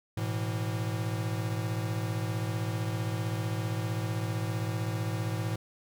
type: chord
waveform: square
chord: A suspended second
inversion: none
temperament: equal with one note detuned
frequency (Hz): 107.99 / 123.47 / 164.81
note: A2 / B2 / E3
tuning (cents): -32 / 0 / 0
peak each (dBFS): -32 / -38 / -38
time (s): 0.17-5.56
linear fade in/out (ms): 5
effects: none